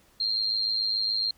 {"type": "tone with amplitude modulation", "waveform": "sine", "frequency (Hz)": 4195, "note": "C8", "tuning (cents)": 4, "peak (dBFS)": -21, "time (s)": [0.2, 1.31], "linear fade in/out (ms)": 5, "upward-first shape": "sine", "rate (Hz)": 107, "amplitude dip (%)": 70, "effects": ["pink hiss -61 dBFS RMS until 1.37 s"]}